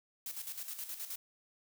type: noise with tremolo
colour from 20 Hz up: blue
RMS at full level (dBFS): -41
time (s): 0.26-1.16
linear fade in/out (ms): 2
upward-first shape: square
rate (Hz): 9.5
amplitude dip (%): 60
effects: none